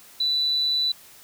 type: tone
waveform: sine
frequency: 3975 Hz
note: B7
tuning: 10 cents sharp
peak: -20 dBFS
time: 0.2-0.92 s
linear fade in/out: 5 ms
effects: white hiss -49 dBFS RMS until 1.23 s